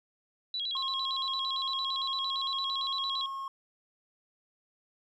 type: tone with vibrato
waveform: sine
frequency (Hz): 3606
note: A7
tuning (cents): +42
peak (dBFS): -31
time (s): 0.54-3.26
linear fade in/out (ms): 2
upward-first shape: square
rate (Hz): 8.8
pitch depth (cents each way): 160
type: tone with pitch glide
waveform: triangle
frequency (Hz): 1070 to 1083.1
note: C6 to C#6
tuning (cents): +38 to -40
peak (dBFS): -33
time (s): 0.75-3.48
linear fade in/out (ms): 2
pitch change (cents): +22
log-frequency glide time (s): 1.5-2.92
effects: none